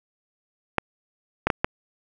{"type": "clicks", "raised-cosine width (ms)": 0.5, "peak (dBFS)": -4, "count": 4, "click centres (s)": [0.783, 1.47, 1.502, 1.645], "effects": []}